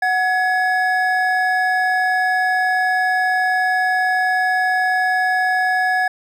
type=tone pair together; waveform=triangle; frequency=740 / 1689.3 Hz; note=F#5 / G#6; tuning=0 / +29 cents; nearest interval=octave + major second; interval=1429 cents; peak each=-16 dBFS; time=0.02-6.08 s; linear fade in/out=5 ms; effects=none